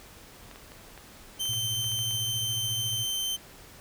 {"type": "clicks", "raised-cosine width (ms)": 0.3, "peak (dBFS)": -30, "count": 10, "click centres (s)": [0.513, 0.559, 0.719, 0.977, 1.455, 1.535, 1.843, 1.918, 1.99, 2.11]}
{"type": "tone", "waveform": "sawtooth", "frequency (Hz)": 3102, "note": "G7", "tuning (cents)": -19, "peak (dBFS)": -25, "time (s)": [1.39, 3.37], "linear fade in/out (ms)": 20}
{"type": "tone with tremolo", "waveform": "sine", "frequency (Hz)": 114.7, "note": "A#2", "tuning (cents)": -28, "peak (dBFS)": -31, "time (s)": [1.49, 3.05], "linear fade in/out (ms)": 0, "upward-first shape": "triangle", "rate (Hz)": 14, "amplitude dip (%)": 90}
{"effects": ["pink hiss -50 dBFS RMS until 3.8 s"]}